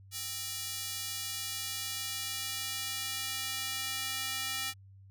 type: tone with high-pass filter sweep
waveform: square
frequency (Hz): 263.4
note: C4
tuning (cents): +12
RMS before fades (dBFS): -37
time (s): 0.11-4.74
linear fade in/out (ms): 50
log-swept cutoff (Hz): 4600 to 2300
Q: 0.76
effects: added 97 Hz sine -52 dBFS peak until 5.1 s